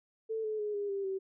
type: tone with pitch steps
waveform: sine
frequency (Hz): 443.8 / 431.2 / 418.9 / 407 / 395.4 / 384.1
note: A4 / A4 / G#4 / G#4 / G4 / G4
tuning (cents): +15 / -35 / +15 / -35 / +15 / -35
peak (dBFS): -32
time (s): 0.29-1.19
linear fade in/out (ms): 20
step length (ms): 150
effects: none